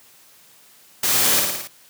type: noise with echo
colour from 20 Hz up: white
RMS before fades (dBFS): -20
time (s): 1.03-1.4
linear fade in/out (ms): 5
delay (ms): 55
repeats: 5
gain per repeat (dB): -3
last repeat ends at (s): 1.675
effects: white hiss -51 dBFS RMS until 1.89 s + high-pass 100 Hz 12 dB/octave